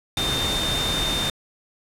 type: tone in noise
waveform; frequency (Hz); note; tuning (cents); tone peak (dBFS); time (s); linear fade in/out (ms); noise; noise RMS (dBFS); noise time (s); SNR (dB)
sine; 3623; A7; +50; -24; 0.17-1.3; 2; pink; -26; 0.17-1.3; -1
effects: low-pass 11000 Hz 12 dB/octave

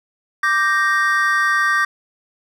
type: chord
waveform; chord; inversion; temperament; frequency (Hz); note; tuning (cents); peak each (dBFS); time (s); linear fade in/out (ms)
triangle; G minor; second; equal; 1174.7 / 1568 / 1864.7; D6 / G6 / Bb6; 0 / 0 / 0; -17; 0.43-1.85; 5
effects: none

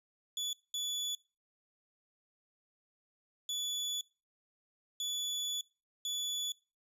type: tone bursts at uneven times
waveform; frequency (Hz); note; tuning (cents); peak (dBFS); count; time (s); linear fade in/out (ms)
30% pulse; 3439; A7; -40; -32; 5; 0.37-0.53 / 0.74-1.15 / 3.49-4.01 / 5-5.61 / 6.05-6.52; 2
effects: noise-tail reverb RT60 0.3 s tail -21 dB re dry + resampled to 32000 Hz

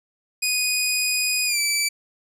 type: tone with pitch glide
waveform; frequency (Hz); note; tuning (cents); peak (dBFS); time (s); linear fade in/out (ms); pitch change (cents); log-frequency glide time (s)
15% pulse; 2483 to 2317; D#7 to D7; -4 to -24; -13; 0.42-1.89; 10; -120; 1.46-1.59
effects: none

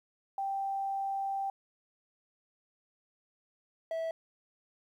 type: tone pair in turn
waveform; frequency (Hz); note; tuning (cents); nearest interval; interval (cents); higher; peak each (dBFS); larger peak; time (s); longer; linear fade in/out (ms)
sine / triangle; 784 / 653.2; G5 / E5; 0 / -16; minor third; 316; first; -31 / -30; second; 0.38-1.5 / 3.91-4.11; first; 2
effects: 11-bit

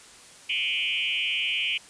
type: tone with frequency modulation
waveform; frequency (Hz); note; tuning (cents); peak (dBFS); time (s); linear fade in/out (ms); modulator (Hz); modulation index
sine; 2703; E7; +43; -24; 0.49-1.78; 10; 147; 3
effects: white hiss -49 dBFS RMS until 1.89 s + resampled to 22050 Hz

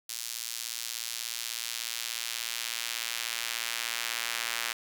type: tone with high-pass filter sweep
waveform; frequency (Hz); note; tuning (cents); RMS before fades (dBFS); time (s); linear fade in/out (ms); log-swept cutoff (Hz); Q
sawtooth; 116.54; A#2; 0; -35; 0.09-4.73; 5; 5100 to 1900; 0.89
effects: none

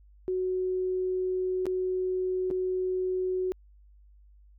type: tone with dropouts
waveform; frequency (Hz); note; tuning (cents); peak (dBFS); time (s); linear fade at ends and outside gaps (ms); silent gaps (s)
sine; 370; F#4; 0; -26; 0.28-3.52; 0; 1.656-1.666 / 2.503-2.511
effects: added 50 Hz sine -53 dBFS peak until 4.58 s

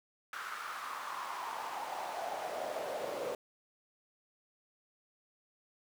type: noise with high-pass filter sweep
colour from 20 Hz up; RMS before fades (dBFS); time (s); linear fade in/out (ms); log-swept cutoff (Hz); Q
brown; -40; 0.33-3.35; 2; 1400 to 510; 4.5
effects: none

